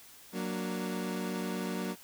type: chord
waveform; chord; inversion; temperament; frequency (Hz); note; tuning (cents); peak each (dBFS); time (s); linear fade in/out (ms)
30% pulse; Gb augmented; none; equal; 185 / 233.1 / 293.7; Gb3 / Bb3 / D4; 0 / 0 / 0; -33 / -35 / -39; 0.32-1.96; 50
effects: white hiss -54 dBFS RMS until 2.03 s